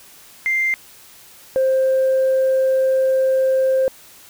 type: tone pair in turn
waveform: sine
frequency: 2093 / 526.3 Hz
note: C7 / C5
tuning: 0 / +10 cents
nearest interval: 2 octaves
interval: 2390 cents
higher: first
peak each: -15 / -12 dBFS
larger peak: second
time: 0.46-0.74 / 1.56-3.88 s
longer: second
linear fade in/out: 0 ms
effects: tanh soft clip ceiling -11 dBFS + white hiss -45 dBFS RMS until 4.29 s